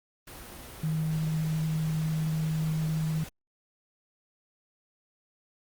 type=tone in noise; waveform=sine; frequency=157.8 Hz; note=D#3; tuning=25 cents sharp; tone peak=-26 dBFS; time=0.83-3.24 s; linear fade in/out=5 ms; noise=pink; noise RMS=-44 dBFS; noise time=0.27-3.29 s; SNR=+15 dB; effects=Opus 32 kbps